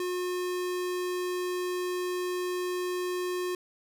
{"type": "tone", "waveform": "square", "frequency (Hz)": 360, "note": "F#4", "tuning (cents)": -47, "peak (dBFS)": -30, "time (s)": [0, 3.55], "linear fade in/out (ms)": 2, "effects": []}